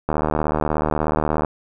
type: click train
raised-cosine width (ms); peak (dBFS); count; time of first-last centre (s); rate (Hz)
1; -6; 105; 0.09-1.448; 76.6
effects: none